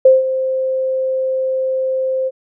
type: tone with ADSR envelope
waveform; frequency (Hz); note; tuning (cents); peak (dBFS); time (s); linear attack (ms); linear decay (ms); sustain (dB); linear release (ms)
sine; 523.3; C5; 0; -3; 0.05-2.31; 6; 170; -12; 39
effects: none